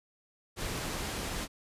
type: low-pass noise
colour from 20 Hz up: pink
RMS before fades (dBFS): -36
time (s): 0.56-1.48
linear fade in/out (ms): 50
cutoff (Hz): 11000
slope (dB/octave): 12
effects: resampled to 32000 Hz